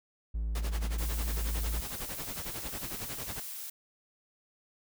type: tone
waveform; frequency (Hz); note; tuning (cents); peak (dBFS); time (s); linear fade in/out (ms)
triangle; 55; A1; 0; -28; 0.34-1.81; 10
type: noise with tremolo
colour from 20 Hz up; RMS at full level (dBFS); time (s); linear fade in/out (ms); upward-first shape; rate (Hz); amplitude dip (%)
pink; -39; 0.55-3.4; 2; sine; 11; 85
type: noise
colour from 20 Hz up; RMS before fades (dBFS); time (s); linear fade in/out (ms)
blue; -41; 0.98-3.7; 5
effects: none